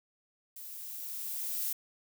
violet noise with level ramp, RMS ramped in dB -46 to -33 dBFS, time 0.56-1.73 s, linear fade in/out 5 ms, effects none

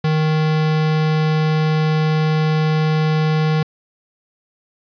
square tone, 155.8 Hz, D#3, 3 cents sharp, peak -15 dBFS, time 0.04-3.63 s, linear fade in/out 5 ms, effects resampled to 11025 Hz + 7-bit

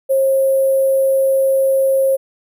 sine tone with sample-and-hold, 537 Hz, C5, 45 cents sharp, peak -11 dBFS, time 0.09-2.17 s, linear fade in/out 20 ms, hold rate 11025 Hz, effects none

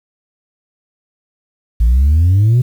sine exponential sweep, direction up, 53.9 to 128.5 Hz, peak -5 dBFS, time 1.8-2.62 s, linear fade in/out 10 ms, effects tanh soft clip ceiling -6 dBFS + 7-bit

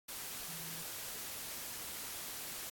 sine tone in noise, 164.81 Hz, E3, in tune, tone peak -53 dBFS, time 0.48-0.83 s, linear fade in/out 10 ms, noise white, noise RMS -44 dBFS, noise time 0.08-2.7 s, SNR -12 dB, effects AAC 64 kbps

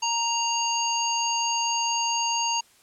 harmonic tone, 932.3 Hz, A#5, in tune, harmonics 1 / 3 / 5 / 7, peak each -26 / -29 / -31 / -29 dBFS, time 0.02-2.61 s, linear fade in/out 10 ms, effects white hiss -58 dBFS RMS until 2.82 s + low-pass 11000 Hz 12 dB/octave

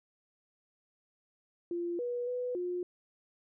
sine tone with pitch steps, 345.5 / 485.5 / 495.4 / 356.7 Hz, F4 / B4 / B4 / F4, -19 / -30 / +5 / +37 cents, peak -32 dBFS, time 1.71-2.83 s, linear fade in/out 2 ms, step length 280 ms, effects none

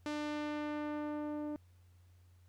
sawtooth tone with low-pass filter sweep, 298.4 Hz, D4, 28 cents sharp, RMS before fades -39 dBFS, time 0.06-1.56 s, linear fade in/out 0 ms, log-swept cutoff 6300 to 600 Hz, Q 0.72, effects added 89 Hz sine -60 dBFS peak until 2.48 s + pink hiss -75 dBFS RMS until 2.48 s

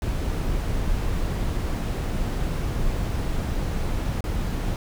brown noise with dropouts, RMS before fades -25 dBFS, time 0.02-4.76 s, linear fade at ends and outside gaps 1 ms, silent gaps 4.207-4.24 s, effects none

